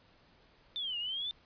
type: exponential two-way sweep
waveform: sine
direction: down then up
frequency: 3600 to 2794 to 3600 Hz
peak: -34 dBFS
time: 0.76-1.31 s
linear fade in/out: 0 ms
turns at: 0.98 s
effects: pink hiss -64 dBFS RMS until 1.45 s + resampled to 11025 Hz